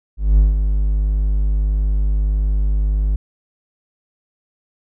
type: tone with ADSR envelope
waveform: triangle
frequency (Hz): 50.8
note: G#1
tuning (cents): -38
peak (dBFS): -5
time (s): 0.17-3.16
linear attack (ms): 210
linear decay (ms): 160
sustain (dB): -7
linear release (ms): 5
effects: none